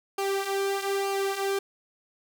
sawtooth tone with flanger, 393.5 Hz, G4, 7 cents sharp, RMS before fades -28 dBFS, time 0.18-1.59 s, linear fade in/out 5 ms, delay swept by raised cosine 0.53 to 3.63 ms, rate 1.1 Hz, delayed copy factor -0.65, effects none

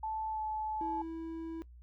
sine tone with pitch glide, 875 to 864 Hz, A5 to A5, -10 to -32 cents, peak -34 dBFS, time 0.03-1.02 s, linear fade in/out 5 ms, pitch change -22 cents, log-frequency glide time 0.3-0.41 s
triangle tone, 326.9 Hz, E4, 14 cents flat, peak -36 dBFS, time 0.81-1.62 s, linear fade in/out 0 ms
effects noise-tail reverb RT60 0.1 s tail -19 dB re dry + added 60 Hz sine -51 dBFS peak until 1.82 s

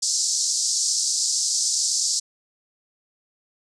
pink band-pass noise, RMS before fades -23 dBFS, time 0.02-2.2 s, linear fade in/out 10 ms, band 4700 to 8200 Hz, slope 48 dB/octave, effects none

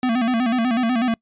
square tone with vibrato, 240 Hz, B3, 49 cents flat, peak -18 dBFS, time 0.03-1.14 s, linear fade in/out 2 ms, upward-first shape square, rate 8.1 Hz, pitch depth 95 cents each way, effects noise-tail reverb RT60 0.1 s tail -26 dB re dry + resampled to 8000 Hz

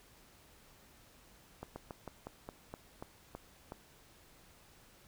slowing click train, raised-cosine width 1 ms, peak -29 dBFS, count 10, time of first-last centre 1.63-3.721 s, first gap 130 ms, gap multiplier 1.14, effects pink hiss -62 dBFS RMS until 5.07 s

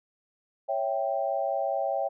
sine chord, C# diminished, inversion none, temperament equal, 554.4 / 659.3 / 784 Hz, C#5 / E5 / G5, 0 / 0 / 0 cents, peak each -30 dBFS, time 0.68-2.09 s, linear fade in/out 20 ms, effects none

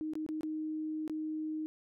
sine tone with dropouts, 311.1 Hz, D#4, in tune, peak -34 dBFS, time 0.01-1.66 s, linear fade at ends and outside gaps 0 ms, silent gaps 0.135-0.154 / 0.264-0.289 / 0.409-0.432 / 1.078-1.097 s, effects none

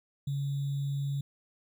sine tone with sample-and-hold, 140 Hz, C#3, 18 cents sharp, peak -29 dBFS, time 0.27-1.21 s, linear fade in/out 5 ms, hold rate 3675 Hz, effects none

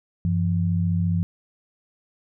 sine tone pair together, 95.41 / 170 Hz, G2 / F3, -46 / -46 cents, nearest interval minor seventh, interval 1000 cents, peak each -22 dBFS, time 0.25-1.23 s, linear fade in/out 0 ms, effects none

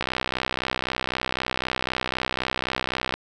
click train, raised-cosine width 0.3 ms, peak -8 dBFS, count 201, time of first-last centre 0.01-3.14 s, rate 63.9 Hz, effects none

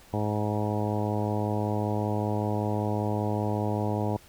harmonic tone with a mistuned harmonic, 105.2 Hz, G#2, 23 cents sharp, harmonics 1 / 2 / 3 / 4 / 5 / 6 / 7 / 8 / 9, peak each -29 / -32 / -34 / -35 / -36 / -37 / -37 / -38 / -39 dBFS, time 0.13-4.17 s, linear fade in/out 5 ms, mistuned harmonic 9, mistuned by +16 cents, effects pink hiss -54 dBFS RMS until 4.28 s

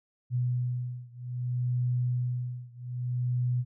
sine beating tone pair, 123.47 / 124.09 Hz, B2 / B2, 0 / +9 cents, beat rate 0.62 Hz, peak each -30 / -31 dBFS, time 0.3-3.65 s, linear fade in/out 50 ms, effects none

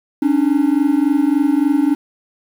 triangle tone pair together, 277.2 / 300.7 Hz, C#4 / D4, 0 / +41 cents, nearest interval minor second, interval 141 cents, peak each -13 dBFS, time 0.22-1.95 s, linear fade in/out 5 ms, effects 7-bit

